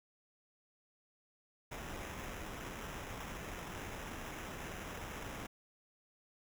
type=noise with sample-and-hold; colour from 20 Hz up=pink; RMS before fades=-45 dBFS; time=1.71-5.47 s; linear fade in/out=10 ms; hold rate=4410 Hz; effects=none